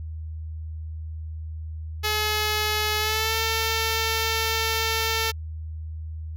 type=tone with pitch glide; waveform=5% pulse; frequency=425.7 to 448.2 Hz; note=G#4 to A4; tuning=+43 to +32 cents; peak=-11 dBFS; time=2.03-5.32 s; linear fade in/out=20 ms; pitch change=+89 cents; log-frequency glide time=2.98-3.35 s; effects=added 79 Hz sine -31 dBFS peak until 6.36 s